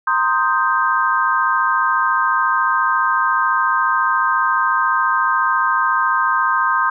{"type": "chord", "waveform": "sine", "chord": "C minor seventh", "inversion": "third", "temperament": "equal", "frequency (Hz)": [932.3, 1046.5, 1244.5, 1568], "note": ["Bb5", "C6", "Eb6", "G6"], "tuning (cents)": [0, 0, 0, 0], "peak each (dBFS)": [-23, -18, -19, -19], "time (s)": [0.07, 6.9], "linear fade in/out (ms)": 5, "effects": []}